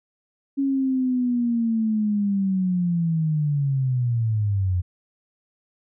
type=linear sweep; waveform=sine; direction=down; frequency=277.5 to 87.6 Hz; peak=-19 dBFS; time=0.57-4.82 s; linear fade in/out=20 ms; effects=none